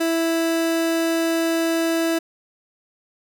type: tone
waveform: 30% pulse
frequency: 329.6 Hz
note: E4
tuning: in tune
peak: -16 dBFS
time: 0-2.19 s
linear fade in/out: 10 ms
effects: none